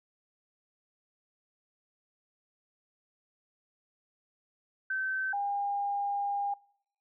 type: tone pair in turn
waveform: sine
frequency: 1541 / 806.7 Hz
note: G6 / G5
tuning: -30 / +49 cents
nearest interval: major seventh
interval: 1121 cents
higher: first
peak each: -29 / -29 dBFS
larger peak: neither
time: 4.9-5.33 / 5.33-6.54 s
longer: second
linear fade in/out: 5 ms
effects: noise-tail reverb RT60 0.7 s tail -25 dB re dry